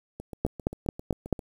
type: two click trains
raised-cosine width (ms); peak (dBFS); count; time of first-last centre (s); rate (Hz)
2; -24 / -10; 10 / 5; 0.2-1.392 / 0.45-1.327; 7.55 / 4.56
effects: 8-bit